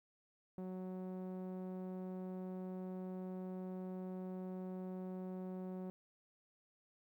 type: tone with low-pass filter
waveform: sawtooth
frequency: 185.2 Hz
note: F#3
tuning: 2 cents sharp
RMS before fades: -45 dBFS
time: 0.58-5.9 s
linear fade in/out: 0 ms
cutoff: 630 Hz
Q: 0.79
effects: 13-bit